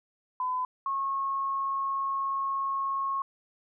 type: tone pair in turn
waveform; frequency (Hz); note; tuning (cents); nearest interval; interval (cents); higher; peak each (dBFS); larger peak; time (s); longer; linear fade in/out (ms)
sine; 1010 / 1090.8; B5 / C#6; +39 / -28; minor second; 133; second; -27; neither; 0.4-0.65 / 0.86-3.22; second; 2
effects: none